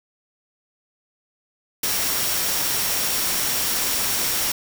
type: tone in noise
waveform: sine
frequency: 5588 Hz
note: F8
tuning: in tune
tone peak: -31 dBFS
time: 1.83-4.52 s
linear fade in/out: 5 ms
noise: white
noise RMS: -23 dBFS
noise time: 1.83-4.52 s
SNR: -11 dB
effects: none